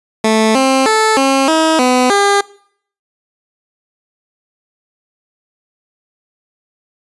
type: tone with pitch steps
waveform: 15% pulse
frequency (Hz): 219.7 / 265.4 / 437.6 / 269.9 / 319.3 / 251.8 / 402.2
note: A3 / C4 / A4 / C#4 / D#4 / B3 / G4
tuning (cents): -2 / +25 / -9 / -46 / +45 / +34 / +44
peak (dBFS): -3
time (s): 0.24-2.41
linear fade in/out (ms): 5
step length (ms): 310
effects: noise-tail reverb RT60 0.6 s tail -21 dB re dry + resampled to 24000 Hz